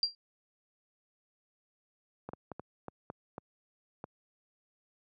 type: tone with exponential decay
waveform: sine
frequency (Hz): 4744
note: D8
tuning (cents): +17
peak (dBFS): -22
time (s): 0.03-0.15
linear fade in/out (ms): 1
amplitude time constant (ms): 26
type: clicks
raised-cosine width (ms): 1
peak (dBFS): -26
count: 8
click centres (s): 2.29 / 2.334 / 2.517 / 2.596 / 2.883 / 3.101 / 3.381 / 4.041
effects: high-pass 100 Hz 12 dB/octave